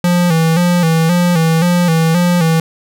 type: tone with vibrato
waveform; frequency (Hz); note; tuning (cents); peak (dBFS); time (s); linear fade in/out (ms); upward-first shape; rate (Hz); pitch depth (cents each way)
square; 169.2; E3; +45; -10; 0.04-2.6; 2; square; 1.9; 69
effects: none